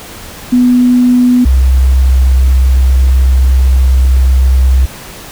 sine tone pair in turn, 247.4 / 64.85 Hz, B3 / C2, +3 / -15 cents, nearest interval octave + major seventh, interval 2318 cents, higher first, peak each -4 / -4 dBFS, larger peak neither, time 0.52-1.45 / 1.45-4.86 s, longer second, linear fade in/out 10 ms, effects pink hiss -29 dBFS RMS until 5.31 s

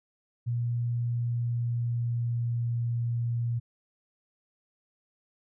sine tone with pitch glide, 119.3 to 118.2 Hz, A#2 to A#2, +41 to +24 cents, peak -26 dBFS, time 0.46-3.6 s, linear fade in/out 20 ms, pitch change -17 cents, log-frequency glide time 1.09-2.78 s, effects none

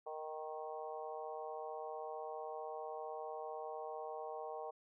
harmonic tone with a mistuned harmonic, 155.56 Hz, D#3, in tune, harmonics 3 / 4 / 5 / 6 / 7, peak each -47 / -48 / -47 / -53 / -53 dBFS, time 0.06-4.71 s, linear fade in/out 10 ms, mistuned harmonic 6, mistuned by +17 cents, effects none

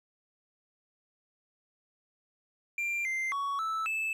triangle tone with pitch steps, 2376 / 2087 / 1119 / 1314 / 2624 Hz, D7 / C7 / C#6 / E6 / E7, +20 / -5 / +16 / -6 / -9 cents, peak -28 dBFS, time 2.78-4.13 s, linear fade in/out 2 ms, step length 270 ms, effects none

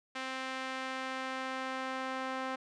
sawtooth tone with band-pass filter sweep, 261.9 Hz, C4, 2 cents sharp, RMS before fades -38 dBFS, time 0.15-2.56 s, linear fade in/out 10 ms, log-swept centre 2100 to 1200 Hz, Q 0.85, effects resampled to 22050 Hz

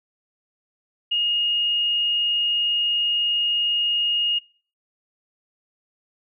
sine tone, 2857 Hz, F7, 39 cents sharp, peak -19 dBFS, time 1.11-4.39 s, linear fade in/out 10 ms, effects noise-tail reverb RT60 0.4 s tail -21 dB re dry

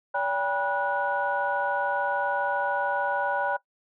sine tone cluster, 572 / 797 / 970 / 1468 Hz, D5 / G5 / B5 / F#6, -46 / +28 / -31 / -14 cents, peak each -29 dBFS, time 0.14-3.57 s, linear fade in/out 10 ms, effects noise-tail reverb RT60 0.1 s tail -19 dB re dry + tanh soft clip ceiling -14 dBFS

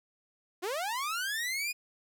sawtooth linear sweep, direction up, 331.5 to 2489 Hz, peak -28 dBFS, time 0.62-1.73 s, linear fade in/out 20 ms, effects none

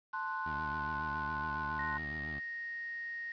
sine chord, F# diminished, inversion first, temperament equal, 880 / 1046.5 / 1480 Hz, A5 / C6 / F#6, 0 / 0 / 0 cents, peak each -41 / -38 / -39 dBFS, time 0.13-1.98 s, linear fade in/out 10 ms
15% pulse tone with vibrato, 75 Hz, D2, 37 cents sharp, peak -36 dBFS, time 0.45-2.4 s, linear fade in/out 20 ms, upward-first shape sine, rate 7.2 Hz, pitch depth 110 cents each way
sine tone, 1864.7 Hz, A#6, in tune, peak -38 dBFS, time 1.79-3.32 s, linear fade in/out 2 ms
effects resampled to 11025 Hz + 10-bit

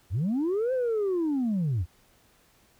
sine linear two-way sweep, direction up then down, 73.42 to 527 to 73.42 Hz, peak -22 dBFS, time 0.1-1.86 s, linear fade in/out 50 ms, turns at 0.73 s, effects tanh soft clip ceiling -22 dBFS + pink hiss -62 dBFS RMS until 2.79 s

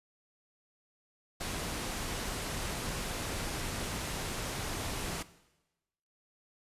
pink low-pass noise, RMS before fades -37 dBFS, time 1.4-5.23 s, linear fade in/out 10 ms, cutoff 12000 Hz, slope 24 dB/octave, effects noise-tail reverb RT60 1.0 s tail -17 dB re dry + resampled to 32000 Hz

